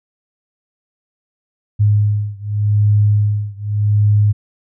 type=beating tone pair; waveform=sine; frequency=103.83 / 104.68 Hz; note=G#2 / G#2; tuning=0 / +14 cents; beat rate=0.85 Hz; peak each=-14 / -15 dBFS; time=1.79-4.33 s; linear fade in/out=20 ms; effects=none